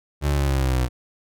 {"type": "linear sweep", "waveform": "30% pulse", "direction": "down", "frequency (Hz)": [73.42, 61.4], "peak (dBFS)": -16, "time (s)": [0.21, 0.89], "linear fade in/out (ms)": 50, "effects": []}